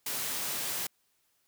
white high-pass noise, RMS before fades -34 dBFS, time 0.06-0.87 s, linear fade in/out 5 ms, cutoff 100 Hz, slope 48 dB/octave, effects white hiss -73 dBFS RMS until 1.47 s

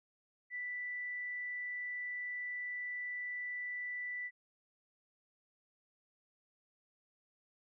sine tone, 1975.5 Hz, B6, in tune, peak -38 dBFS, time 0.5-4.31 s, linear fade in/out 50 ms, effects none

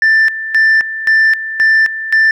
sine tone with tremolo, 1774 Hz, A6, 14 cents sharp, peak -4 dBFS, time 0.02-2.31 s, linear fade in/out 2 ms, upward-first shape square, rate 1.9 Hz, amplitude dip 80%, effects tanh soft clip ceiling -5 dBFS

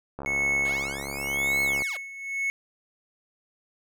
click train, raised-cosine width 1 ms, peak -21 dBFS, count 114, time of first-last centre 0.19-1.821 s, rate 69.3 Hz
triangle tone with tremolo, 2200 Hz, C#7, 14 cents flat, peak -20 dBFS, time 0.26-2.5 s, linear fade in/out 0 ms, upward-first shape sine, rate 0.94 Hz, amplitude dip 85%
10% pulse linear two-way sweep, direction up then down, 490 to 4268 to 490 Hz, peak -29 dBFS, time 0.65-1.97 s, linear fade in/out 2 ms, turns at 1.63 s
effects none

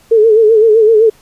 sine tone with vibrato, 440 Hz, A4, in tune, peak -4 dBFS, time 0.11-1.1 s, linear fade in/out 10 ms, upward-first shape sine, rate 7.8 Hz, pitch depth 77 cents each way, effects pink hiss -47 dBFS RMS until 1.21 s + resampled to 32000 Hz

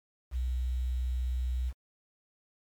sine tone with quantisation, 62.6 Hz, B1, 24 cents sharp, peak -28 dBFS, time 0.31-1.73 s, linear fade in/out 50 ms, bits 9, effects MP3 96 kbps

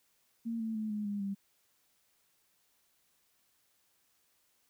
sine tone with pitch steps, 229.8 / 223 / 216.4 / 210 / 203.8 / 197.75 Hz, A#3 / A3 / A3 / G#3 / G#3 / G3, -25 / +23 / -29 / +19 / -32 / +15 cents, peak -33 dBFS, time 0.45-1.35 s, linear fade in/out 20 ms, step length 150 ms, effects white hiss -73 dBFS RMS until 4.69 s

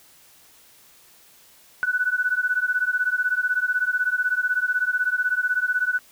sine beating tone pair, 1480 / 1496 Hz, F#6 / F#6, 0 / +19 cents, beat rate 16 Hz, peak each -23 dBFS, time 1.83-5.99 s, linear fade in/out 0 ms, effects white hiss -53 dBFS RMS until 6.11 s

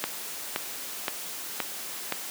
click train, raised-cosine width 0.3 ms, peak -10 dBFS, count 5, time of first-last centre 0.04-2.123 s, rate 1.92 Hz, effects white hiss -37 dBFS RMS until 2.3 s + high-pass 200 Hz 12 dB/octave

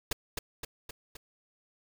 pink noise with echo, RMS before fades -30 dBFS, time 0.11-0.13 s, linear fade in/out 5 ms, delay 260 ms, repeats 4, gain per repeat -4 dB, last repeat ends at 1.17 s, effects none

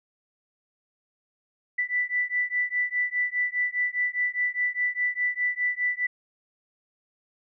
sine beating tone pair, 1975.5 / 1980.4 Hz, B6 / B6, 0 / +4 cents, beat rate 4.9 Hz, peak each -27 dBFS, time 1.78-6.07 s, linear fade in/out 10 ms, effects none

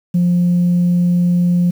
sine tone, 176 Hz, F3, 14 cents sharp, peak -9 dBFS, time 0.14-1.71 s, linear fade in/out 10 ms, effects tanh soft clip ceiling -8 dBFS + 7-bit

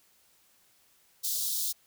white high-pass noise, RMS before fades -31 dBFS, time 1.23-1.73 s, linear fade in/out 20 ms, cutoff 3600 Hz, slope 48 dB/octave, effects white hiss -65 dBFS RMS until 1.86 s

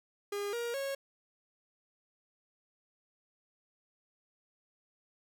45% pulse tone with pitch steps, 406.6 / 472.5 / 549.1 Hz, G#4 / A#4 / C#5, -37 / +23 / -17 cents, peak -34 dBFS, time 0.32-0.95 s, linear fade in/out 5 ms, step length 210 ms, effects none

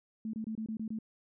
sine tone bursts, 220 Hz, A3, in tune, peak -34 dBFS, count 7, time 0.25-0.988 s, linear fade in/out 2 ms, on 84 ms, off 25 ms, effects none

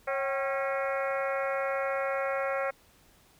harmonic tone with a mistuned harmonic, 272.8 Hz, C#4, 28 cents flat, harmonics 2 / 3 / 4 / 5 / 6 / 7 / 8 / 9, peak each -30 / -37 / -39 / -36 / -41 / -40 / -40 / -46 dBFS, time 0.07-2.71 s, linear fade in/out 10 ms, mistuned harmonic 3, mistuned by -98 cents, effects pink hiss -61 dBFS RMS until 3.39 s

